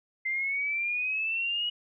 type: exponential sweep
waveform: sine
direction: up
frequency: 2075 to 2920 Hz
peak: -27 dBFS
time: 0.25-1.7 s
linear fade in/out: 10 ms
effects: none